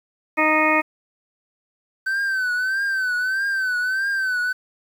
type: harmonic tone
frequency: 310 Hz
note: D#4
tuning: 6 cents flat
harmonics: 1 / 2 / 3 / 4 / 6 / 7 / 8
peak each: -23 / -23 / -23 / -23 / -23 / -23 / -23 dBFS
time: 0.37-0.82 s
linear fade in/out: 20 ms
type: tone with vibrato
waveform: triangle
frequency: 1535 Hz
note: G6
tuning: 37 cents flat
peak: -18 dBFS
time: 2.06-4.53 s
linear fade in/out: 10 ms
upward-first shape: triangle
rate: 1.6 Hz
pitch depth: 91 cents each way
effects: 8-bit